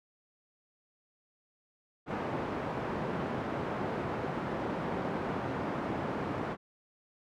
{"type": "band-pass noise", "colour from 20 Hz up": "pink", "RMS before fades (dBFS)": -35, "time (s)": [2.06, 6.57], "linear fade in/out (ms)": 50, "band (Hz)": [150, 1200], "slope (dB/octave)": 12, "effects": []}